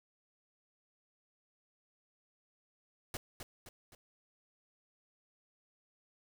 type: noise with echo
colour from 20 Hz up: pink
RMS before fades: -40 dBFS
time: 3.14-3.17 s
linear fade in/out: 2 ms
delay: 260 ms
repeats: 3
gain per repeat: -6 dB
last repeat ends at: 3.95 s
effects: none